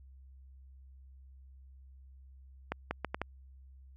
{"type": "accelerating click train", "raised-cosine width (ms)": 0.5, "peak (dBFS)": -18, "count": 5, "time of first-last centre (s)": [2.72, 3.216], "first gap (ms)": 190, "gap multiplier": 0.72, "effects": ["added 66 Hz sine -52 dBFS peak until 3.96 s"]}